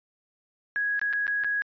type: tone with dropouts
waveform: sine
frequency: 1661.2 Hz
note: G#6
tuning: in tune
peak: -24 dBFS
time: 0.76-1.62 s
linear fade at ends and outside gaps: 0 ms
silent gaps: 0.994-1.015 / 1.128-1.134 / 1.268-1.279 / 1.437-1.445 s
effects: resampled to 11025 Hz